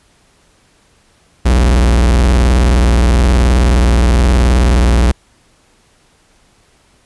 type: tone with vibrato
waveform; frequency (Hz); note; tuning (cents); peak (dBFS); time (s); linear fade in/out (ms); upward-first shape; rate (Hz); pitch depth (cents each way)
45% pulse; 60.5; B1; -35; -7; 1.45-5.12; 10; square; 19; 220
effects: pink hiss -52 dBFS RMS until 7.05 s + resampled to 24000 Hz